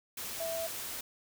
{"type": "tone in noise", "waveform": "sine", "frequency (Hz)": 659.3, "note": "E5", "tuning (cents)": 0, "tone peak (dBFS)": -34, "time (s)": [0.4, 0.67], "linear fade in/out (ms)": 5, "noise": "white", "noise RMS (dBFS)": -40, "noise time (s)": [0.17, 1.01], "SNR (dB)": 3, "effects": []}